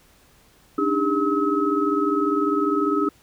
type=tone cluster; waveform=sine; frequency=287.4 / 307.4 / 402.2 / 1284 Hz; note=D4 / D#4 / G4 / E6; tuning=-37 / -21 / +44 / -46 cents; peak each=-24 dBFS; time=0.78-3.09 s; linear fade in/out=5 ms; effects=pink hiss -56 dBFS RMS until 3.22 s